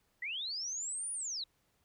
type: linear two-way sweep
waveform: sine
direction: up then down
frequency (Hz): 1894 to 9720 to 3733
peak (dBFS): -36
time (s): 0.22-1.44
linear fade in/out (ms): 5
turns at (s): 1.12
effects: pink hiss -75 dBFS RMS until 1.84 s